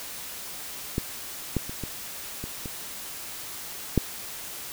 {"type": "clicks", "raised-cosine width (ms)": 3, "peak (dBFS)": [-12, -11, -23, -19, -21, -22, -6], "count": 7, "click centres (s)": [0.981, 1.567, 1.695, 1.837, 2.44, 2.658, 3.977], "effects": ["white hiss -38 dBFS RMS until 4.72 s"]}